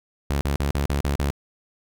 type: tone bursts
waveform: sawtooth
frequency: 70.5 Hz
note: C#2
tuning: 30 cents sharp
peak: -17 dBFS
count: 7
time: 0.3-1.304 s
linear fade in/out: 0 ms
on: 110 ms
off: 39 ms
effects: none